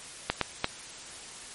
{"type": "clicks", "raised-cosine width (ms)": 0.3, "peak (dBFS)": -8, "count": 3, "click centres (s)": [0.3, 0.413, 0.644], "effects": ["white hiss -44 dBFS RMS until 1.54 s", "MP3 48 kbps"]}